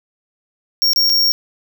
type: tone with dropouts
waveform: square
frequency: 5540 Hz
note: F8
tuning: 15 cents flat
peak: -12 dBFS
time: 0.82-1.32 s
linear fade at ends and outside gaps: 0 ms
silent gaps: 0.933-0.961 / 1.095-1.099 s
effects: none